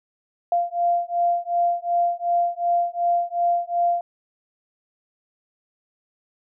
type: beating tone pair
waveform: sine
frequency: 693 / 695.7 Hz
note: F5 / F5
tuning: -14 / -7 cents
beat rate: 2.7 Hz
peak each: -22 dBFS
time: 0.52-4.01 s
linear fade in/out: 2 ms
effects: none